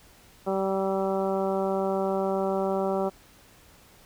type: harmonic tone with a mistuned harmonic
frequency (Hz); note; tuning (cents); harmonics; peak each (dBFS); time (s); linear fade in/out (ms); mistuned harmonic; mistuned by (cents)
193; G3; -27; 1 / 2 / 3 / 4 / 5 / 6 / 7; -31 / -28 / -29 / -32 / -38 / -40 / -40; 0.46-3.1; 20; 7; -23
effects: pink hiss -55 dBFS RMS until 4.05 s